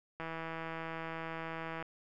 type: click train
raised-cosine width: 0.5 ms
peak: -26 dBFS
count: 266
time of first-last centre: 0.2-1.826 s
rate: 163 Hz
effects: none